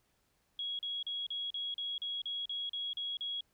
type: tone bursts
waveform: sine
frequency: 3320 Hz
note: G#7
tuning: 1 cent flat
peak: -35 dBFS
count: 12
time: 0.59-3.408 s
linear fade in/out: 2 ms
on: 200 ms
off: 38 ms
effects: pink hiss -75 dBFS RMS until 3.53 s